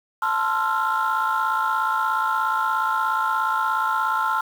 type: chord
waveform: sine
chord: F major seventh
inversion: first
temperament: equal with one note detuned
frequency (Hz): 880 / 1046.5 / 1340 / 1396.9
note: A5 / C6 / E6 / F6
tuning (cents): 0 / 0 / +28 / 0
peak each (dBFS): -24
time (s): 0.22-4.41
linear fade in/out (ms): 5
effects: tanh soft clip ceiling -14 dBFS + 7-bit